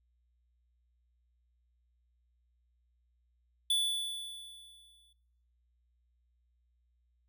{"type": "tone with exponential decay", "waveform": "square", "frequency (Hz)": 3465, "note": "A7", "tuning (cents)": -27, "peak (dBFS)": -26, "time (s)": [3.7, 5.13], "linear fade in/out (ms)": 5, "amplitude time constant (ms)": 310, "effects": ["noise-tail reverb RT60 0.9 s tail -23 dB re dry", "added 60 Hz sine -70 dBFS peak until 7.28 s"]}